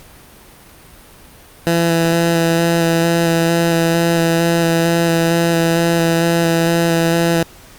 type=tone with vibrato; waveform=15% pulse; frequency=167.3 Hz; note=E3; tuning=26 cents sharp; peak=-6 dBFS; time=1.67-7.43 s; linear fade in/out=0 ms; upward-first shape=square; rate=2.2 Hz; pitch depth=11 cents each way; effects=pink hiss -42 dBFS RMS until 7.78 s + Opus 48 kbps